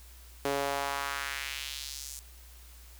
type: tone with high-pass filter sweep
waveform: sawtooth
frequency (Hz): 140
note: C#3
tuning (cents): +18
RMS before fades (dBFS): -35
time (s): 0.45-2.19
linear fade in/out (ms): 0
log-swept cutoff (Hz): 410 to 7400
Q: 1.6
effects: added 60 Hz sine -50 dBFS peak until 2.99 s + white hiss -56 dBFS RMS until 2.99 s